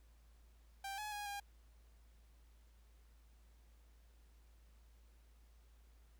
sawtooth tone with pitch steps, 787 / 845 / 825 / 808 Hz, G5 / G#5 / G#5 / G#5, +7 / +30 / -12 / -48 cents, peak -39 dBFS, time 0.84-1.4 s, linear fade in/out 5 ms, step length 140 ms, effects added 56 Hz sine -62 dBFS peak until 6.19 s + pink hiss -75 dBFS RMS until 6.19 s

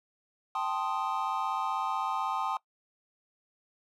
triangle chord, A half-diminished seventh, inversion third, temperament equal, 784 / 880 / 1046.5 / 1244.5 Hz, G5 / A5 / C6 / Eb6, 0 / 0 / 0 / 0 cents, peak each -33 dBFS, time 0.55-2.57 s, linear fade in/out 2 ms, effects noise-tail reverb RT60 0.1 s tail -21 dB re dry

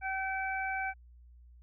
harmonic tone, 768 Hz, G5, 36 cents flat, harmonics 1 / 2 / 3, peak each -35 / -36 / -38 dBFS, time 0.01-0.94 s, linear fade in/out 50 ms, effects added 60 Hz sine -53 dBFS peak until 1.62 s

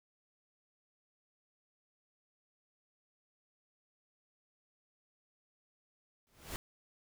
pink noise with exponential growth, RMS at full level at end -38 dBFS, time 6.27-6.56 s, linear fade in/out 0 ms, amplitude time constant 62 ms, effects none

